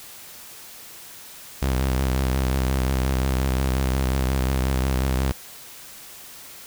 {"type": "tone with vibrato", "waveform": "sawtooth", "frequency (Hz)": 65.41, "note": "C2", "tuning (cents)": 0, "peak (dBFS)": -16, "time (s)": [1.62, 5.32], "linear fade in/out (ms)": 0, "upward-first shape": "sine", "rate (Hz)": 5.6, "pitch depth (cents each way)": 58, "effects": ["white hiss -42 dBFS RMS until 6.66 s"]}